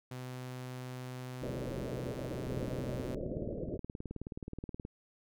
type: tone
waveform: sawtooth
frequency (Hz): 127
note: B2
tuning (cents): +49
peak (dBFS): -37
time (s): 0.11-3.15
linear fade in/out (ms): 5
type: low-pass noise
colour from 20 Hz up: white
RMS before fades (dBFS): -40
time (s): 1.41-3.78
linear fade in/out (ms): 20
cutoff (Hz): 620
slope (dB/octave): 96
type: click train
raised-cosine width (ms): 3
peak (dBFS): -28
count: 46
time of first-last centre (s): 2.47-4.851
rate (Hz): 18.9
effects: none